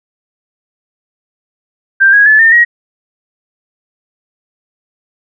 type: tone with pitch steps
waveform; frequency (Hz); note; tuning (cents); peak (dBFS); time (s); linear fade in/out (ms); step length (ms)
sine; 1579 / 1652.7 / 1729.9 / 1810.7 / 1895.2; G6 / G#6 / A6 / A6 / A#6; +12 / -9 / -30 / +49 / +28; -3; 2-2.65; 20; 130
effects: none